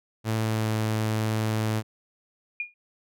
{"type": "tone with pitch glide", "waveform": "sawtooth", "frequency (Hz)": [110.9, 109.44], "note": ["A2", "A2"], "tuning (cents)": [14, -9], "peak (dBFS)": -20, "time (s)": [0.24, 1.83], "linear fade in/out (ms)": 50, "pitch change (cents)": -23, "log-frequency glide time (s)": [0.35, 0.71]}
{"type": "tone with exponential decay", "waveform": "sine", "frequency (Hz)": 2429, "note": "D#7", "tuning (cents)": -42, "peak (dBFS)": -24, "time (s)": [2.6, 2.74], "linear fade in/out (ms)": 2, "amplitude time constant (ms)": 29}
{"effects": []}